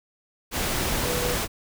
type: tone in noise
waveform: sine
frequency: 490.3 Hz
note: B4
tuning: 13 cents flat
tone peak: -28 dBFS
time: 1.02-1.38 s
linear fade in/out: 50 ms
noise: pink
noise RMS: -26 dBFS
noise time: 0.51-1.48 s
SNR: -5 dB
effects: none